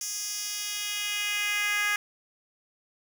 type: tone with high-pass filter sweep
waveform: 10% pulse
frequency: 413.5 Hz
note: G#4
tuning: 8 cents flat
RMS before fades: -30 dBFS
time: 0.01-1.96 s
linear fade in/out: 2 ms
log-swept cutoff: 6100 to 1700 Hz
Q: 1.9
effects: none